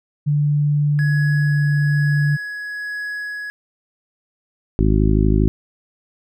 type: tone with pitch glide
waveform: sine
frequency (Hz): 146.8 to 145.79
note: D3 to D3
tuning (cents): 0 to -12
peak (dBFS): -14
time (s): 0.26-2.37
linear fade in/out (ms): 20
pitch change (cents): -12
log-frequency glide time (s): 1.46-1.52
type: tone with tremolo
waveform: triangle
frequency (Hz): 1677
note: G#6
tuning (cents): +16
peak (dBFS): -22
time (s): 0.99-3.5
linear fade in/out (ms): 0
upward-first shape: sine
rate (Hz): 1.1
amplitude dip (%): 25
type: harmonic tone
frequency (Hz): 52.5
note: G#1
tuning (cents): +19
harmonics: 1 / 2 / 3 / 4 / 5 / 6 / 7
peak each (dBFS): -16 / -19 / -21 / -22 / -23 / -24 / -24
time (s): 4.79-5.48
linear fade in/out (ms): 0
effects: none